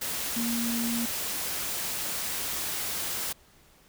sine tone in noise, 233.9 Hz, A#3, 6 cents sharp, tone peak -28 dBFS, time 0.36-1.06 s, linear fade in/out 10 ms, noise white, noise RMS -32 dBFS, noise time 0.01-3.33 s, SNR +1 dB, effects pink hiss -59 dBFS RMS until 3.88 s

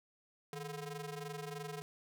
sawtooth ring-modulated tone, 291.1 Hz, D4, 15 cents flat, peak -35 dBFS, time 0.53-1.82 s, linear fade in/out 0 ms, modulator 134 Hz, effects none

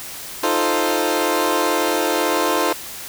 20% pulse chord, F dominant seventh, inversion third, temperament equal, 311.1 / 349.2 / 440 / 523.3 Hz, Eb4 / F4 / A4 / C5, 0 / 0 / 0 / 0 cents, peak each -18 dBFS, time 0.43-2.73 s, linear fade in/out 5 ms, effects white hiss -33 dBFS RMS until 3.08 s

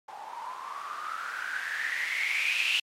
violet noise with low-pass filter sweep, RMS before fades -32 dBFS, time 0.08-2.8 s, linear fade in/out 5 ms, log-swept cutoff 810 to 2800 Hz, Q 9.9, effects MP3 96 kbps

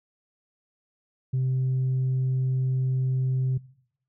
sine tone, 130 Hz, C3, 11 cents flat, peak -20 dBFS, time 1.33-3.58 s, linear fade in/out 10 ms, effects noise-tail reverb RT60 0.7 s tail -22 dB re dry + tanh soft clip ceiling -20 dBFS

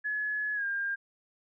sine tone with pitch glide, 1700 to 1604.6 Hz, G#6 to G6, +40 to +40 cents, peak -29 dBFS, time 0.04-0.96 s, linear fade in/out 20 ms, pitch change -100 cents, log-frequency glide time 0.54-0.65 s, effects none

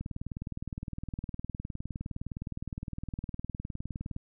click train, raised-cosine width 5 ms, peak -24 dBFS, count 82, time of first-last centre 0.01-4.164 s, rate 19.5 Hz, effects none

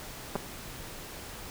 clicks, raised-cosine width 1 ms, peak -17 dBFS, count 2, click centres 0.355 / 0.36 s, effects pink hiss -43 dBFS RMS until 1.5 s

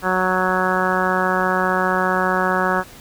harmonic tone, 185 Hz, F#3, in tune, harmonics 1 / 2 / 3 / 4 / 5 / 6 / 7 / 8 / 9, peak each -25 / -25 / -25 / -25 / -25 / -25 / -25 / -25 / -25 dBFS, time 0.02-2.84 s, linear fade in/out 50 ms, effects pink hiss -42 dBFS RMS until 3 s

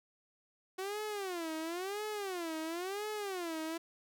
sawtooth tone with vibrato, 367.7 Hz, F#4, 11 cents flat, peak -33 dBFS, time 0.78-3.78 s, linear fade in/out 10 ms, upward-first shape sine, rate 0.97 Hz, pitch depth 260 cents each way, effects none

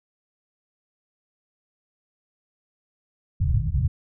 white low-pass noise, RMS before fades -22 dBFS, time 3.4-3.88 s, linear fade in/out 5 ms, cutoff 140 Hz, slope 48 dB/octave, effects none

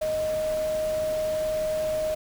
sine tone in noise, 622.3 Hz, D#5, in tune, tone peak -24 dBFS, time 0.01-2.15 s, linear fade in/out 10 ms, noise pink, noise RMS -39 dBFS, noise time 0.01-2.15 s, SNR +12 dB, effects none

